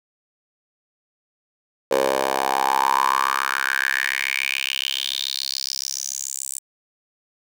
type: tone with high-pass filter sweep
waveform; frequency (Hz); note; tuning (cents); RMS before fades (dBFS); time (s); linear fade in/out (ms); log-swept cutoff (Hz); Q
10% pulse; 67; C2; +42; -23; 1.91-6.59; 5; 520 to 8400; 5.7
effects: none